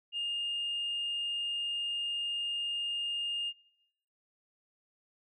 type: tone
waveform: sine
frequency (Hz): 2827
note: F7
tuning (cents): +20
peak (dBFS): -31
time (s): 0.12-3.53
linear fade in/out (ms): 50
effects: noise-tail reverb RT60 0.9 s tail -21 dB re dry + tanh soft clip ceiling -28 dBFS